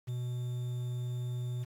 triangle tone with quantisation, 123.47 Hz, B2, in tune, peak -31 dBFS, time 0.07-1.65 s, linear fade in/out 20 ms, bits 9, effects AAC 64 kbps

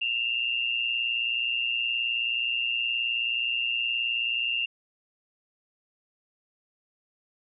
sine tone pair together, 2689 / 2808 Hz, E7 / F7, +34 / +9 cents, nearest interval minor second, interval 75 cents, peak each -29 / -27 dBFS, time 0.01-4.66 s, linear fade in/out 10 ms, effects none

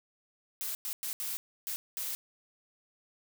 blue noise bursts at uneven times, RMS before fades -36 dBFS, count 6, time 0.61-0.75 / 0.85-0.93 / 1.03-1.13 / 1.2-1.37 / 1.67-1.76 / 1.97-2.15 s, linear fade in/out 0 ms, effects none

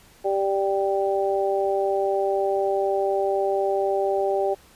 harmonic tone, 196 Hz, G3, in tune, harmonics 2 / 3 / 4, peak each -23 / -25 / -26 dBFS, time 0.24-4.55 s, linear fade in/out 20 ms, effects pink hiss -53 dBFS RMS until 4.75 s + resampled to 32000 Hz

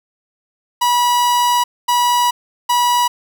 45% pulse tone bursts at uneven times, 973 Hz, B5, 26 cents flat, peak -12 dBFS, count 3, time 0.81-1.64 / 1.88-2.31 / 2.69-3.08 s, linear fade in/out 10 ms, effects none

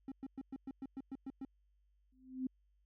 triangle tone bursts, 268.2 Hz, C4, 43 cents sharp, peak -39 dBFS, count 10, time 0.08-1.45 s, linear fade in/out 2 ms, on 38 ms, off 110 ms
sine tone with exponential growth, 258.9 Hz, C4, 18 cents flat, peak -32 dBFS, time 2.12-2.47 s, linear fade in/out 5 ms, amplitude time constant 74 ms
effects added 50 Hz sine -70 dBFS peak until 2.85 s

